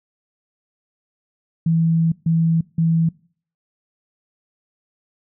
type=tone bursts at uneven times; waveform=sine; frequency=164.2 Hz; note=E3; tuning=6 cents flat; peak=-14 dBFS; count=3; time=1.66-2.12 / 2.26-2.61 / 2.78-3.09 s; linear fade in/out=5 ms; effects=noise-tail reverb RT60 0.5 s tail -23 dB re dry

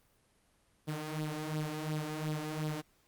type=tone with flanger; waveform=sawtooth; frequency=153.8 Hz; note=D#3; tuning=20 cents flat; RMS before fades=-37 dBFS; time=0.87-2.82 s; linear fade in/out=20 ms; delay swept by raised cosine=0.22 to 4.12 ms; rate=2.8 Hz; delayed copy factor=+0.6; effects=pink hiss -70 dBFS RMS until 3.07 s + Opus 32 kbps

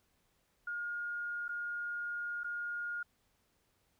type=tone with dropouts; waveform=sine; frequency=1425 Hz; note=F6; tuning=34 cents sharp; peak=-36 dBFS; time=0.67-3.03 s; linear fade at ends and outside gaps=5 ms; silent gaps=1.482-1.49 / 2.435-2.443 s; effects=pink hiss -75 dBFS RMS until 3.99 s

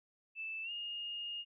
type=tone with pitch glide; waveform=sine; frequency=2637 to 2843 Hz; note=E7 to F7; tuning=0 to +30 cents; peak=-39 dBFS; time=0.35-1.45 s; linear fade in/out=50 ms; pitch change=+130 cents; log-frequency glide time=0.63-0.71 s; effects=none

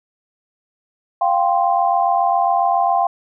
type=chord; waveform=sine; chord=F suspended second; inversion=none; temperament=just; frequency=698.5 / 785.8 / 1047.7 Hz; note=F5 / G5 / C6; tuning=0 / +4 / +2 cents; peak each=-17 / -17 / -21 dBFS; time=1.21-3.07 s; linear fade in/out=5 ms; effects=none

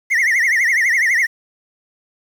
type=tone with vibrato; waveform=triangle; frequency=1975.5 Hz; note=B6; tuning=in tune; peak=-11 dBFS; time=0.1-1.27 s; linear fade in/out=20 ms; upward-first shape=triangle; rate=12 Hz; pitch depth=200 cents each way; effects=7-bit

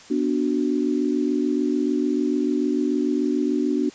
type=chord; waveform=sine; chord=B minor; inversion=none; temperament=equal; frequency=246.9 / 293.7 / 370 Hz; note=B3 / D4 / F#4; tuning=0 / 0 / 0 cents; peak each=-24 / -22 / -26 dBFS; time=0.1-3.9 s; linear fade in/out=10 ms; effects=white hiss -46 dBFS RMS until 3.94 s + resampled to 16000 Hz

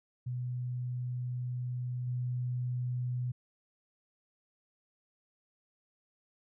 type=tone with level steps; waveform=sine; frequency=124.2 Hz; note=B2; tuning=10 cents sharp; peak=-33 / -31 dBFS; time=0.26-3.32 s; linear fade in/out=10 ms; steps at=2.07 s; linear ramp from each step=5 ms; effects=none

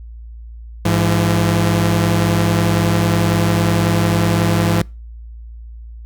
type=tone pair together; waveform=sawtooth; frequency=103.83 / 169.41 Hz; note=G#2 / E3; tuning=0 / +48 cents; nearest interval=minor sixth; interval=848 cents; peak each=-12 dBFS; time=0.85-4.82 s; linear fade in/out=5 ms; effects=noise-tail reverb RT60 0.3 s tail -26 dB re dry + added 57 Hz sine -31 dBFS peak until 6.05 s

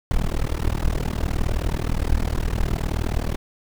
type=noise with amplitude modulation; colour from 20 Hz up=brown; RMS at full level=-18 dBFS; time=0.11-3.36 s; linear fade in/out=0 ms; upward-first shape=sine; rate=39.3 Hz; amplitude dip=100%; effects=none

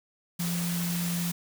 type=tone in noise; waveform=sine; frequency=172.9 Hz; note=F3; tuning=17 cents flat; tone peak=-28 dBFS; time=0.39-1.32 s; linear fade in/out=10 ms; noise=white; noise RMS=-35 dBFS; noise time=0.39-1.32 s; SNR=+4 dB; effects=none

